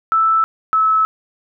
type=tone pair in turn; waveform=sine; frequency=1318.5 / 1299.6 Hz; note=E6 / E6; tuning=0 / -25 cents; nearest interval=unison; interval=25 cents; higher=first; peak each=-11 dBFS; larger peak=neither; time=0.12-0.44 / 0.73-1.05 s; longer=neither; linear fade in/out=0 ms; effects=none